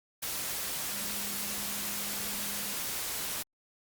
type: tone in noise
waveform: sine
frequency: 203.5 Hz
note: G#3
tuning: 35 cents flat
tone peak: -46 dBFS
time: 0.91-2.74 s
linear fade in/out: 10 ms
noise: white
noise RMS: -35 dBFS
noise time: 0.22-3.43 s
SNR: -14 dB
effects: Opus 48 kbps